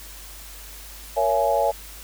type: chord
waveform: sine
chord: A# half-diminished seventh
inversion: none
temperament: just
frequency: 466.2 / 559.4 / 671.3 / 839.1 Hz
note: A#4 / C#5 / E5 / G#5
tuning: 0 / +16 / +31 / +18 cents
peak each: -27 / -22 / -23 / -23 dBFS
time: 1.16-1.72 s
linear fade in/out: 20 ms
effects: added 50 Hz sine -42 dBFS peak until 2.03 s + white hiss -42 dBFS RMS until 2.03 s